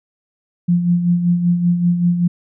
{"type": "tone with tremolo", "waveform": "sine", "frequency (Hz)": 174.61, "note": "F3", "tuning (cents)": 0, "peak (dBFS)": -10, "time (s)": [0.68, 2.28], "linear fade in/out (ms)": 10, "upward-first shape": "sine", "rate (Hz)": 5.2, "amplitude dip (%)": 55, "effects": []}